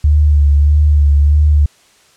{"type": "tone with vibrato", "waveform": "sine", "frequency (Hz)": 73.42, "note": "D2", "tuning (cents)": 0, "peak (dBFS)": -6, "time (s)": [0.04, 1.66], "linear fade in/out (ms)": 5, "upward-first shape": "sine", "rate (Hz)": 1.6, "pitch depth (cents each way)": 39, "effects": ["white hiss -49 dBFS RMS until 2.16 s", "low-pass 8000 Hz 12 dB/octave"]}